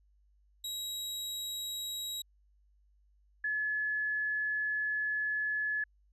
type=tone pair in turn; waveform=sawtooth / sine; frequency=3840 / 1710.5 Hz; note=B7 / A6; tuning=-49 / -49 cents; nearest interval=octave + major second; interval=1400 cents; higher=first; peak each=-33 / -30 dBFS; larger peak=second; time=0.64-2.22 / 3.44-5.84 s; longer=second; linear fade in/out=5 ms; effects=added 50 Hz sine -64 dBFS peak until 6.12 s + resampled to 32000 Hz